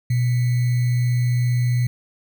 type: tone with sample-and-hold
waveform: sine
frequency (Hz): 122.5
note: B2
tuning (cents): -14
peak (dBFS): -16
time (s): 0.1-1.87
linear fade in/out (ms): 5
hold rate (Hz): 2100
effects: none